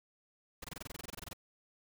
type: noise bursts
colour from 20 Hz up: pink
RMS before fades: -44 dBFS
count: 16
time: 0.62-1.333 s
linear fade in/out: 5 ms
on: 23 ms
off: 23 ms
effects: none